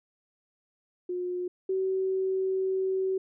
sine tone pair in turn, 359.2 / 379.5 Hz, F4 / F#4, +49 / +44 cents, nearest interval minor second, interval 95 cents, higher second, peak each -29 / -25 dBFS, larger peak second, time 1.09-1.48 / 1.69-3.18 s, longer second, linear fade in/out 5 ms, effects none

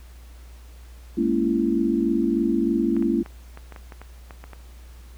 sine chord, A# half-diminished seventh, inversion third, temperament just, 209.8 / 233.1 / 279.7 / 335.6 Hz, G#3 / A#3 / C#4 / E4, +18 / 0 / +16 / +31 cents, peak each -26 / -24 / -25 / -23 dBFS, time 1.17-3.23 s, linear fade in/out 10 ms
clicks, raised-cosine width 0.5 ms, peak -25 dBFS, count 11, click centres 2.966 / 3.025 / 3.261 / 3.574 / 3.723 / 3.762 / 3.922 / 4.016 / 4.308 / 4.44 / 4.533 s
effects added 60 Hz sine -41 dBFS peak until 5.17 s + pink hiss -54 dBFS RMS until 5.17 s

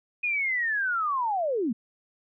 sine linear sweep, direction down, 2489 to 201.8 Hz, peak -24 dBFS, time 0.23-1.73 s, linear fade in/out 10 ms, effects none

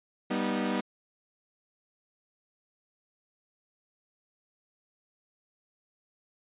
sawtooth chord, G augmented, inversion none, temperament equal with one note detuned, 196 / 244.2 / 311.1 Hz, G3 / B3 / D#4, 0 / -19 / 0 cents, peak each -28 / -27 / -30 dBFS, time 0.3-0.81 s, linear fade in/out 10 ms, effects resampled to 8000 Hz

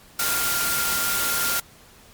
sine tone in noise, 1396.9 Hz, F6, in tune, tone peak -27 dBFS, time 0.19-1.6 s, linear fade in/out 5 ms, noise white, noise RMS -24 dBFS, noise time 0.19-1.6 s, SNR -6 dB, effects pink hiss -50 dBFS RMS until 2.13 s + MP3 96 kbps

